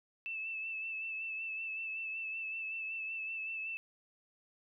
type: tone with vibrato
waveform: sine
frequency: 2637 Hz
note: E7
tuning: in tune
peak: -37 dBFS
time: 0.26-3.77 s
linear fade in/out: 0 ms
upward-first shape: sine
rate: 5.3 Hz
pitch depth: 29 cents each way
effects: none